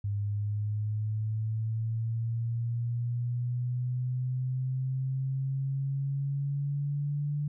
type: linear sweep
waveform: sine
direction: up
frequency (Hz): 101.2 to 146.83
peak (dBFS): -28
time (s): 0.04-7.48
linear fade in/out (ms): 5
effects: none